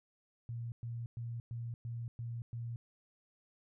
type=tone bursts; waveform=sine; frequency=117.4 Hz; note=A#2; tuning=13 cents sharp; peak=-38 dBFS; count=7; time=0.49-2.76 s; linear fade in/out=0 ms; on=230 ms; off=110 ms; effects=none